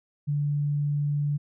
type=tone; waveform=sine; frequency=145.6 Hz; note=D3; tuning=15 cents flat; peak=-23 dBFS; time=0.27-1.38 s; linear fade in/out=20 ms; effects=none